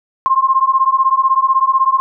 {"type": "beating tone pair", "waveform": "sine", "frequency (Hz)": [1054, 1070], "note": ["C6", "C6"], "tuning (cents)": [12, 38], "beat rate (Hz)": 16, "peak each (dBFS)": -13, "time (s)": [0.26, 2], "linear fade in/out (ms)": 0, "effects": []}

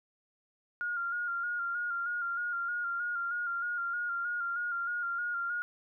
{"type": "tone with vibrato", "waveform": "sine", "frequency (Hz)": 1411, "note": "F6", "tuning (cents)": 17, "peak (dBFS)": -31, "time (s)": [0.81, 5.62], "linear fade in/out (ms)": 0, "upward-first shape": "square", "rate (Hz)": 3.2, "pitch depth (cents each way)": 29, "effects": []}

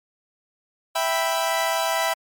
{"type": "chord", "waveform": "sawtooth", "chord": "E minor", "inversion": "none", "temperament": "equal", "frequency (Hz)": [659.3, 784, 987.8], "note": ["E5", "G5", "B5"], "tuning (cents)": [0, 0, 0], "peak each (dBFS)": [-20, -23, -22], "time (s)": [0.95, 2.14], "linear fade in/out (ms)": 10, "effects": ["MP3 96 kbps"]}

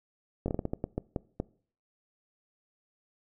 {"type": "slowing click train", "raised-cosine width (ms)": 2, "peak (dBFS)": -17, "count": 11, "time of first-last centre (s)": [0.46, 1.401], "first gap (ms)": 21, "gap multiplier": 1.31, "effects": ["noise-tail reverb RT60 0.5 s tail -22 dB re dry"]}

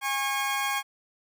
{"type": "tone pair together", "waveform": "20% pulse", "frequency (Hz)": [815.6, 1090], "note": ["G#5", "C#6"], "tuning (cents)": [-32, -29], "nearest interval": "perfect fourth", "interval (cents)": 503, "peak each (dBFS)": -24, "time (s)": [0.01, 0.83], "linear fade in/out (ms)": 50, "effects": []}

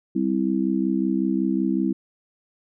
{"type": "chord", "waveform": "sine", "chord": "C major", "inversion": "second", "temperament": "just", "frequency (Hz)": [196.22, 261.6, 327], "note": ["G3", "C4", "E4"], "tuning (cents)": [2, 0, -14], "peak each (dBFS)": -24, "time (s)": [0.15, 1.93], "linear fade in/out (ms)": 10, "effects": []}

